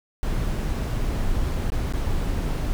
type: noise with dropouts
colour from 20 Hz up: brown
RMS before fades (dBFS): -24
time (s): 0.23-2.73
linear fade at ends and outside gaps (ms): 0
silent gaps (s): 1.702-1.72 / 1.924-1.936
effects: none